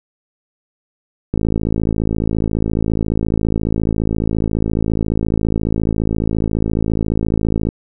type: click train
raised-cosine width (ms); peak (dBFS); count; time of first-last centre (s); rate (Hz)
3; -5; 347; 1.34-7.689; 54.5
effects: none

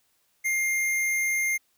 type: tone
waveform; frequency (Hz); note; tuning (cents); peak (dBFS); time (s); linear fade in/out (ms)
square; 2114; C7; +17; -24; 0.44-1.58; 20
effects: white hiss -69 dBFS RMS until 1.77 s

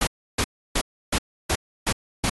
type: noise bursts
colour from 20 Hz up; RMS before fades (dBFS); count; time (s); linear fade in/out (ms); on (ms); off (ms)
pink; -22; 7; 0.01-2.297; 5; 61; 310
effects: AAC 32 kbps

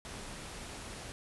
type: low-pass noise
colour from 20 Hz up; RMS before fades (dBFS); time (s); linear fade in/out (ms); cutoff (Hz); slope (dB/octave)
pink; -45; 0.05-1.12; 0; 11000; 96
effects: none

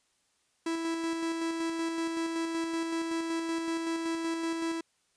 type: tone with tremolo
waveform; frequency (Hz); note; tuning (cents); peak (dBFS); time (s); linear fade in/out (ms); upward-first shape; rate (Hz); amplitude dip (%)
45% pulse; 329.6; E4; 0; -29; 0.66-4.81; 5; square; 5.3; 30
effects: white hiss -72 dBFS RMS until 5.16 s + resampled to 22050 Hz

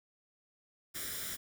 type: noise with comb filter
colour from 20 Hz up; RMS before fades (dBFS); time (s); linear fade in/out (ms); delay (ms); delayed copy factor
white; -40; 0.94-1.37; 20; 0.56; +0.7
effects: none

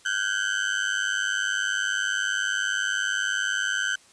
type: tone with amplitude modulation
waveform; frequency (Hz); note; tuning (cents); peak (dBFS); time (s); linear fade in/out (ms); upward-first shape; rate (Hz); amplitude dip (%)
35% pulse; 1530; G6; -42; -18; 0.05-3.96; 10; sine; 100; 100
effects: white hiss -55 dBFS RMS until 4.12 s + resampled to 22050 Hz

